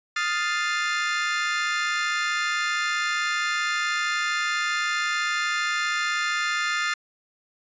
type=chord; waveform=35% pulse; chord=F dominant seventh; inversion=third; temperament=equal; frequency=1244.5 / 1396.9 / 1760 / 2093 Hz; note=Eb6 / F6 / A6 / C7; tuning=0 / 0 / 0 / 0 cents; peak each=-28 / -27 / -26 / -28 dBFS; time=0.16-6.94 s; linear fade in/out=5 ms; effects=resampled to 16000 Hz